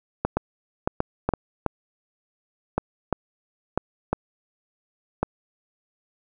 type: clicks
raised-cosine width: 1 ms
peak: -7 dBFS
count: 12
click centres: 0.25 / 0.37 / 0.875 / 1.004 / 1.29 / 1.337 / 1.663 / 2.78 / 3.127 / 3.776 / 4.13 / 5.23 s
effects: none